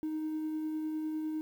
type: tone with tremolo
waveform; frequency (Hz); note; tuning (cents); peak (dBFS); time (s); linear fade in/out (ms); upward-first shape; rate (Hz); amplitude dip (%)
triangle; 311.3; D#4; +1; -28; 0.03-1.41; 0; triangle; 9.9; 35
effects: tanh soft clip ceiling -28 dBFS + 10-bit